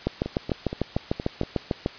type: two click trains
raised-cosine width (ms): 2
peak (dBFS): -16 / -9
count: 6 / 13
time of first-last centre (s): 0.26-1.434 / 0.07-1.861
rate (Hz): 4.26 / 6.7
effects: white hiss -43 dBFS RMS until 1.98 s + resampled to 11025 Hz